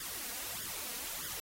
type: noise with flanger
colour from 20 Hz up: white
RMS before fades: -41 dBFS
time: 0-1.4 s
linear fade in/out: 2 ms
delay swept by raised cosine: 0.58 to 4.28 ms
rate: 1.6 Hz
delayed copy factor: +1
effects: AAC 48 kbps